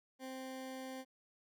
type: tone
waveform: 20% pulse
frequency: 261.6 Hz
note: C4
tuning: in tune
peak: -39 dBFS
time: 0.19-1.05 s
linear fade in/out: 50 ms
effects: none